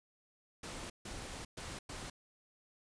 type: noise bursts at uneven times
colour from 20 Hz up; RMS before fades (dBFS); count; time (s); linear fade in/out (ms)
pink; -45; 4; 0.63-0.9 / 1.05-1.45 / 1.57-1.79 / 1.89-2.1; 5
effects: resampled to 22050 Hz